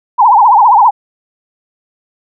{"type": "tone with vibrato", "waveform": "sine", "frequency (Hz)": 905, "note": "A5", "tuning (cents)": 48, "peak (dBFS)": -3, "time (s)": [0.18, 0.91], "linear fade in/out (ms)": 20, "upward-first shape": "triangle", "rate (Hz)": 15, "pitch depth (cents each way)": 240, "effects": []}